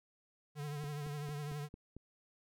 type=tone with vibrato; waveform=square; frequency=146.83 Hz; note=D3; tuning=in tune; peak=-40 dBFS; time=0.55-1.69 s; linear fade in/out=50 ms; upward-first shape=triangle; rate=12 Hz; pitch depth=58 cents each way
type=click train; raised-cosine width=3 ms; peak=-36 dBFS; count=6; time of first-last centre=0.84-1.966 s; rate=4.44 Hz
effects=none